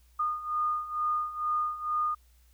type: beating tone pair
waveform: sine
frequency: 1222 / 1224.2 Hz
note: D#6 / D#6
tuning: -32 / -28 cents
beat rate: 2.2 Hz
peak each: -33 / -29 dBFS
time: 0.19-2.15 s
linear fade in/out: 10 ms
effects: added 60 Hz sine -58 dBFS peak until 2.53 s + white hiss -68 dBFS RMS until 2.53 s